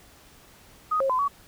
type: tone with pitch steps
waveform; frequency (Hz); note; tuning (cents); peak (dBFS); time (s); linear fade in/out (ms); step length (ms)
sine; 1247 / 539 / 1019 / 1130; D#6 / C#5 / C6 / C#6; +3 / -49 / -46 / +33; -21; 0.91-1.282; 10; 93
effects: pink hiss -53 dBFS RMS until 1.47 s